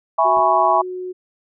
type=chord; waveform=sine; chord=C# minor seventh; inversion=first; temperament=equal; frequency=659.3 / 830.6 / 987.8 / 1108.7 Hz; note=E5 / G#5 / B5 / C#6; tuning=0 / 0 / 0 / 0 cents; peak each=-18 dBFS; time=0.18-0.82 s; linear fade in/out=10 ms
type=tone with pitch glide; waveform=sine; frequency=370 to 366 Hz; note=F#4 to F#4; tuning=0 to -19 cents; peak=-25 dBFS; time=0.24-1.13 s; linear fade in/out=20 ms; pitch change=-19 cents; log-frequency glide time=0.47-0.91 s
type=clicks; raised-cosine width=2 ms; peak=-26 dBFS; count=2; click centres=0.372 / 0.391 s
effects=none